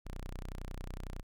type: tone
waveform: sawtooth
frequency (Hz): 30.96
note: B0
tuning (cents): +5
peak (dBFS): -36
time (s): 0.05-1.23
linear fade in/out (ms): 20
effects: none